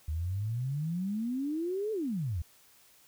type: exponential two-way sweep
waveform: sine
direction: up then down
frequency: 74.4 to 446.7 to 74.4 Hz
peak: -30 dBFS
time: 0.08-2.42 s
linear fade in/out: 5 ms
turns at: 1.92 s
effects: white hiss -61 dBFS RMS until 3.07 s